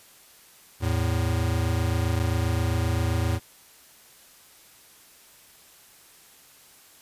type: tone pair together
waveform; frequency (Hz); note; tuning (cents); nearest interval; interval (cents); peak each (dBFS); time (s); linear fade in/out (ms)
square; 82.41 / 110; E2 / A2; 0 / 0; perfect fourth; 500; -26 / -26; 0.8-3.4; 50
effects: white hiss -53 dBFS RMS until 7.01 s + resampled to 32000 Hz